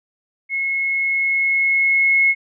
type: tone with level ramp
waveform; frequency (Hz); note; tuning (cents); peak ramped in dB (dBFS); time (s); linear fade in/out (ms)
sine; 2175; C#7; -33; -19 to -11; 0.49-2.35; 50
effects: none